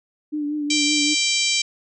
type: tone with vibrato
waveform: sine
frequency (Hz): 296.5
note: D4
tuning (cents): +17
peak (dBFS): -22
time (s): 0.32-1.15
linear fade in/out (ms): 20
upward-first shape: triangle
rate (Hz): 5.3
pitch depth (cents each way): 43
type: harmonic tone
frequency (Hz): 784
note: G5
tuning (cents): 0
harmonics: 3 / 4 / 5 / 6 / 7 / 8 / 9 / 10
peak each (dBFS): -24 / -25 / -26 / -27 / -27 / -28 / -29 / -29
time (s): 0.7-1.62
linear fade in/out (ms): 5
effects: none